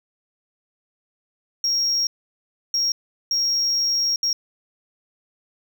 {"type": "tone bursts at uneven times", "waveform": "sine", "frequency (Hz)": 5588, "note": "F8", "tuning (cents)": 0, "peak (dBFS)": -16, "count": 4, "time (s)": [[1.64, 2.07], [2.74, 2.92], [3.31, 4.16], [4.23, 4.33]], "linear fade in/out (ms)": 2, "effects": ["tanh soft clip ceiling -17 dBFS", "9-bit"]}